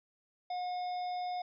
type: harmonic tone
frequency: 722 Hz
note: F#5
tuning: 43 cents flat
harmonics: 1 / 3 / 5 / 7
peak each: -34 / -52 / -53 / -52 dBFS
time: 0.5-1.42 s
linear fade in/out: 5 ms
effects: none